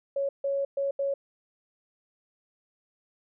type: tone bursts at uneven times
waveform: sine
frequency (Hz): 555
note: C#5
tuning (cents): +2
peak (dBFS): -25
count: 4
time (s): 0.16-0.29 / 0.44-0.65 / 0.77-0.91 / 0.99-1.14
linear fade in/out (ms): 5
effects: none